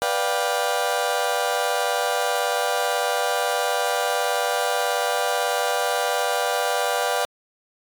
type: chord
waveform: 30% pulse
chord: G dominant seventh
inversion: first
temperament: just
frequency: 490 / 588 / 705.6 / 784 Hz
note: B4 / D5 / F5 / G5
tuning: -14 / +2 / +18 / 0 cents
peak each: -24 dBFS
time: 0.02-7.25 s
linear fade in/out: 0 ms
effects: AAC 64 kbps